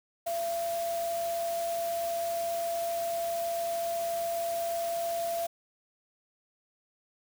sine tone in noise, 678 Hz, E5, 49 cents sharp, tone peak -29 dBFS, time 0.26-5.47 s, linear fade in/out 10 ms, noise white, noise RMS -42 dBFS, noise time 0.26-5.47 s, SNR +10 dB, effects none

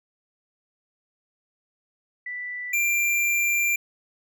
sine / square tone pair in turn, 1975.5 / 2374 Hz, B6 / D7, 0 / +18 cents, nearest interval minor third, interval 318 cents, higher second, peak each -30 / -21 dBFS, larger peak second, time 2.26-2.73 / 2.73-3.76 s, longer second, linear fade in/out 5 ms, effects none

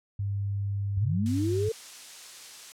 sine tone, 100 Hz, G2, 35 cents sharp, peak -27 dBFS, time 0.19-1.69 s, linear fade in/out 5 ms
sine linear sweep, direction up, 83.5 to 456.5 Hz, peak -26 dBFS, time 0.97-1.72 s, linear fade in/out 5 ms
blue noise, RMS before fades -39 dBFS, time 1.26-2.72 s, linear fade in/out 0 ms
effects low-pass 7000 Hz 12 dB/octave

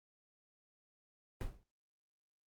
brown noise with exponential decay, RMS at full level -32 dBFS, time 1.41-1.63 s, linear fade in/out 0 ms, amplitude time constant 47 ms, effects noise-tail reverb RT60 0.3 s tail -23 dB re dry + Opus 24 kbps

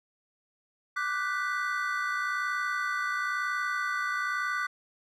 triangle chord, G major seventh, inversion second, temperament equal with one note detuned, 1174.7 / 1480 / 1541 / 1975.5 Hz, D6 / F#6 / G6 / B6, 0 / 0 / -30 / 0 cents, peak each -31 / -30 / -36 / -34 dBFS, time 0.96-4.67 s, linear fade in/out 10 ms, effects none

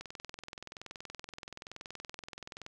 click train, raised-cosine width 0.2 ms, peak -26 dBFS, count 57, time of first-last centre 0.01-2.664 s, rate 21.1 Hz, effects none

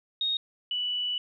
sine tone pair in turn, 3729 / 2960 Hz, A#7 / F#7, 0 / 0 cents, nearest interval major third, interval 400 cents, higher first, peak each -25 / -27 dBFS, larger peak first, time 0.21-0.37 / 0.71-1.18 s, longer second, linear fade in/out 2 ms, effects none

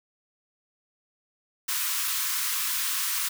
white high-pass noise, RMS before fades -28 dBFS, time 1.68-3.29 s, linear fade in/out 10 ms, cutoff 970 Hz, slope 96 dB/octave, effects none

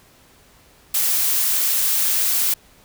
blue noise, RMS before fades -19 dBFS, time 0.94-2.54 s, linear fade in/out 5 ms, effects pink hiss -52 dBFS RMS until 2.84 s

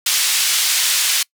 pink band-pass noise, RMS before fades -17 dBFS, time 0.06-1.23 s, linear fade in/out 5 ms, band 2900 to 12000 Hz, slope 12 dB/octave, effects noise-tail reverb RT60 0.1 s tail -25 dB re dry

